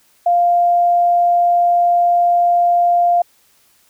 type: tone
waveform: sine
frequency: 698.5 Hz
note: F5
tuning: in tune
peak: -10 dBFS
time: 0.26-3.22 s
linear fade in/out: 5 ms
effects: white hiss -55 dBFS RMS until 3.89 s